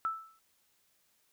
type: tone with exponential decay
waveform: sine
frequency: 1318.5 Hz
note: E6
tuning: in tune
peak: -27 dBFS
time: 0.05-0.39 s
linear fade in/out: 0 ms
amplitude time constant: 73 ms
effects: white hiss -72 dBFS RMS until 1.32 s